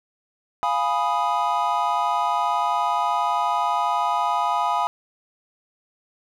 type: chord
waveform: triangle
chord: F half-diminished seventh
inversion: none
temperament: equal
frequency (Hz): 698.5 / 830.6 / 987.8 / 1244.5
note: F5 / Ab5 / Cb6 / Eb6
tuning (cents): 0 / 0 / 0 / 0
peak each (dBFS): -25 / -23 / -22 / -24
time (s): 0.63-4.87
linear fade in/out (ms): 0
effects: none